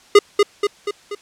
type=tone with echo; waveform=square; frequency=409.9 Hz; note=G#4; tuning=23 cents flat; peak=-5 dBFS; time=0.15-0.19 s; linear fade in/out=5 ms; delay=240 ms; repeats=4; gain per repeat=-5 dB; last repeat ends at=1.15 s; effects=white hiss -49 dBFS RMS until 1.21 s + low-pass 7000 Hz 12 dB/octave